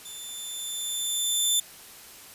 15% pulse tone with level ramp, 3537 Hz, A7, 8 cents sharp, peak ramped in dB -32 to -13 dBFS, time 0.05-1.6 s, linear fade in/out 5 ms, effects white hiss -47 dBFS RMS until 2.34 s + resampled to 32000 Hz

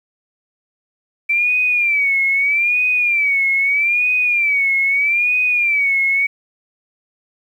sine tone with vibrato, 2328 Hz, D7, 16 cents flat, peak -13 dBFS, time 1.29-6.27 s, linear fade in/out 10 ms, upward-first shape sine, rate 0.79 Hz, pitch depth 120 cents each way, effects 8-bit

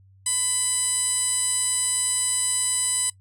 15% pulse tone with band-pass filter, 999 Hz, B5, 20 cents sharp, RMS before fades -24 dBFS, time 0.26-3.1 s, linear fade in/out 5 ms, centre 8200 Hz, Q 7.2, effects noise-tail reverb RT60 0.1 s tail -20 dB re dry + added 96 Hz sine -51 dBFS peak until 3.2 s

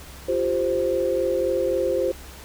sine chord, F suspended second, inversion none, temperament just, 349.2 / 392.9 / 523.8 Hz, F4 / G4 / C5, 0 / +4 / +2 cents, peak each -26 / -26 / -22 dBFS, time 0.28-2.12 s, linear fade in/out 10 ms, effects added 66 Hz sine -42 dBFS peak until 2.44 s + pink hiss -43 dBFS RMS until 2.44 s

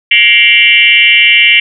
sine tone with frequency modulation, 2543 Hz, D#7, 37 cents sharp, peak -3 dBFS, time 0.11-1.6 s, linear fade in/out 5 ms, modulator 215 Hz, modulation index 2.4, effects none

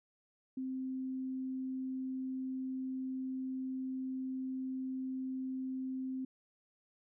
sine tone, 260.9 Hz, C4, 5 cents flat, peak -36 dBFS, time 0.57-6.25 s, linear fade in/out 5 ms, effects none

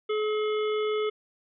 harmonic tone, 427 Hz, G#4, 48 cents sharp, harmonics 1 / 3 / 5 / 7 / 8, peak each -25 / -35 / -39 / -42 / -43 dBFS, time 0.09-1.1 s, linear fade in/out 10 ms, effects none

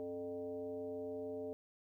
sine tone with frequency modulation, 436.7 Hz, A4, 13 cents flat, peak -40 dBFS, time 0-1.53 s, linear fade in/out 0 ms, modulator 169 Hz, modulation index 1, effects 13-bit

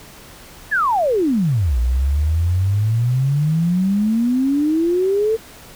sine exponential two-way sweep, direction down then up, 1797 to 58.3 to 453.1 Hz, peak -14 dBFS, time 0.71-5.37 s, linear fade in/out 20 ms, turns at 1.78 s, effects pink hiss -41 dBFS RMS until 5.75 s

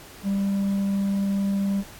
triangle tone with hard clipping, 197.7 Hz, G3, 15 cents sharp, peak -20 dBFS, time 0.23-1.84 s, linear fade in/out 50 ms, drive 1 dB, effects pink hiss -45 dBFS RMS until 1.99 s + AAC 64 kbps

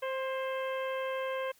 harmonic tone with a mistuned harmonic, 526 Hz, C5, 9 cents sharp, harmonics 1 / 2 / 3 / 4 / 5 / 6, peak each -33 / -39 / -43 / -45 / -47 / -49 dBFS, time 0.02-1.52 s, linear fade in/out 10 ms, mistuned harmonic 3, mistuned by +23 cents, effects white hiss -64 dBFS RMS until 1.59 s

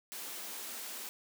white high-pass noise, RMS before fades -43 dBFS, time 0.12-1.09 s, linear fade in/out 0 ms, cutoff 190 Hz, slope 96 dB/octave, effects none

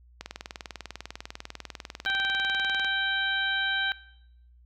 click train, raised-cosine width 0.2 ms, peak -19 dBFS, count 54, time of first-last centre 0.21-2.847 s, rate 20.1 Hz
harmonic tone, 780 Hz, G5, 9 cents flat, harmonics 1 / 2 / 3 / 4 / 5, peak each -37 / -26 / -38 / -33 / -34 dBFS, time 2.06-3.92 s, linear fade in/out 0 ms
effects noise-tail reverb RT60 0.8 s tail -21 dB re dry + added 60 Hz sine -53 dBFS peak until 4.65 s

